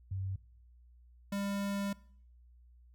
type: tone pair in turn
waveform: sine / square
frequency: 95.6 / 199.84 Hz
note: G2 / G3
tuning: -43 / +34 cents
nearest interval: octave + minor second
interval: 1277 cents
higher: second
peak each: -34 / -34 dBFS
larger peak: neither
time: 0.11-0.36 / 1.32-1.93 s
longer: second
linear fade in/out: 5 ms
effects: noise-tail reverb RT60 0.6 s tail -21 dB re dry + added 60 Hz sine -57 dBFS peak until 2.94 s